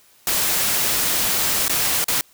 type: noise with dropouts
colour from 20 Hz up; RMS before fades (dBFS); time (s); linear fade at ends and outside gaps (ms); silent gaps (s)
white; -20; 0.27-2.21; 1; 1.681-1.695 / 2.042-2.083
effects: white hiss -54 dBFS RMS until 2.33 s